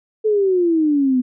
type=exponential sweep; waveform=sine; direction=down; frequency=440 to 246.9 Hz; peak=-13 dBFS; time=0.24-1.22 s; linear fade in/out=20 ms; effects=none